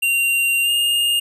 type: tone with pitch glide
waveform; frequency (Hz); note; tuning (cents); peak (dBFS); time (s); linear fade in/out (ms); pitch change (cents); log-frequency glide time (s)
square; 2768 to 2829; F7 to F7; -16 to +22; -16; 0.02-1.2; 10; +38; 0.63-0.7
effects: none